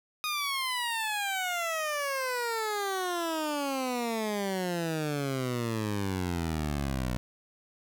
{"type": "exponential sweep", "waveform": "15% pulse", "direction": "down", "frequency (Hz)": [1244.5, 60.1], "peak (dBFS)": -23, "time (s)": [0.24, 7.17], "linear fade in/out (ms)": 0, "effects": []}